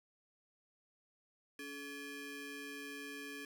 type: ring-modulated tone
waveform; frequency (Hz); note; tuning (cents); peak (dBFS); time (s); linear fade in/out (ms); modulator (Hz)
25% pulse; 712; F5; +33; -38; 1.59-3.45; 2; 995
effects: none